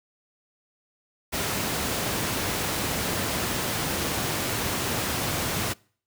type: noise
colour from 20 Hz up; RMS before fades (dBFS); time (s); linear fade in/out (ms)
pink; -27; 1.32-5.74; 20
effects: noise-tail reverb RT60 0.5 s tail -26 dB re dry + high-pass 80 Hz 12 dB/octave